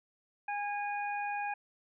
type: harmonic tone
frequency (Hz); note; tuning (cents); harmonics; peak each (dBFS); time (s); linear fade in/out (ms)
820; G#5; -22; 1 / 2 / 3; -34 / -41 / -41; 0.48-1.54; 5
effects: none

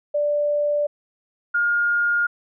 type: tone pair in turn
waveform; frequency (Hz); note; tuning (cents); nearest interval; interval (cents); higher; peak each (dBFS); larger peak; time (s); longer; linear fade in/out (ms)
sine; 587.3 / 1419.2; D5 / F6; 0 / +27; octave + minor third; 1527; second; -18 / -17; second; 0.14-0.87 / 1.54-2.27; neither; 10
effects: none

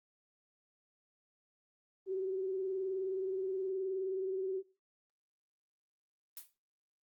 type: tone with vibrato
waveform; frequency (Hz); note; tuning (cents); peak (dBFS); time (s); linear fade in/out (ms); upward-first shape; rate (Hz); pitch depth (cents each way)
sine; 380; F#4; +46; -33; 2.06-4.63; 50; triangle; 19; 45
type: noise with exponential decay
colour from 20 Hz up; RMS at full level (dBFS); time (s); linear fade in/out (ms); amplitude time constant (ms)
blue; -42; 6.37-6.53; 2; 33
effects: noise-tail reverb RT60 0.3 s tail -19 dB re dry + Opus 24 kbps

